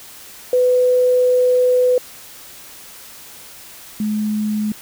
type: tone pair in turn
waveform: sine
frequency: 500 / 212.4 Hz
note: B4 / G#3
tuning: +21 / +39 cents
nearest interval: octave + minor third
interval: 1482 cents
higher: first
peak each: -11 / -17 dBFS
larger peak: first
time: 0.53-1.98 / 4-4.72 s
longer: first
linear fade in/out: 2 ms
effects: white hiss -39 dBFS RMS until 4.81 s